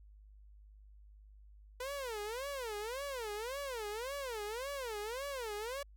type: tone with vibrato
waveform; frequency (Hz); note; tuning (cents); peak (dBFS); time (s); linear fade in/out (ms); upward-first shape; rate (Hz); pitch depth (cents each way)
sawtooth; 484.6; B4; -33; -35; 1.8-5.83; 5; sine; 1.8; 280
effects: added 51 Hz sine -55 dBFS peak until 5.96 s